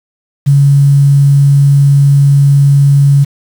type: tone with quantisation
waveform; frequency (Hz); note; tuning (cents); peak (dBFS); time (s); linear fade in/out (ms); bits
sine; 140.7; C#3; +26; -3; 0.46-3.25; 20; 5
effects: none